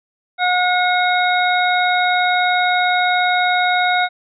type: harmonic tone with a mistuned harmonic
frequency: 723 Hz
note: F#5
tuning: 40 cents flat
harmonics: 1 / 2 / 3 / 5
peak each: -16 / -19 / -21 / -23 dBFS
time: 0.38-4.09 s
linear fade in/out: 50 ms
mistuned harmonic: 5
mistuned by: +71 cents
effects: none